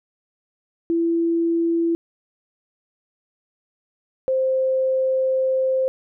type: tone pair in turn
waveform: sine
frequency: 334.8 / 523.7 Hz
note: E4 / C5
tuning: +27 / +1 cents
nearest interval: minor sixth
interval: 774 cents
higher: second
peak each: -17 / -17 dBFS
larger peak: neither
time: 0.9-1.95 / 4.28-5.88 s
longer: second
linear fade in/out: 0 ms
effects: none